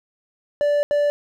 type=tone bursts at uneven times; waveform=triangle; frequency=583 Hz; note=D5; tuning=13 cents flat; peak=-14 dBFS; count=2; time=0.61-0.83 / 0.91-1.1 s; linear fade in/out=0 ms; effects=none